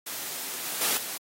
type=noise with level steps; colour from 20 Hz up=white; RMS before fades=-35 / -33 / -26 / -35 dBFS; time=0.06-1.18 s; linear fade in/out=10 ms; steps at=0.65 / 0.81 / 0.97 s; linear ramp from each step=2 ms; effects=high-pass 200 Hz 12 dB/octave + AAC 48 kbps